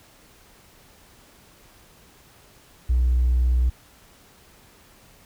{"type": "tone with hard clipping", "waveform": "sine", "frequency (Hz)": 61.74, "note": "B1", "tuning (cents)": 0, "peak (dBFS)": -17, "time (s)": [2.89, 3.7], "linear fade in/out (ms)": 10, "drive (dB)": 1, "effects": ["pink hiss -53 dBFS RMS until 5.25 s"]}